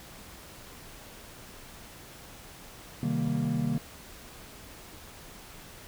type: chord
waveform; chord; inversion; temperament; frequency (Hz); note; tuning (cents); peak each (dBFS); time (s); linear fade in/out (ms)
triangle; C minor seventh; none; equal; 130.81 / 155.56 / 196 / 233.1; C3 / Eb3 / G3 / Bb3; 0 / 0 / 0 / 0; -31 / -29 / -33 / -28; 3.03-3.78; 2
effects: pink hiss -48 dBFS RMS until 5.87 s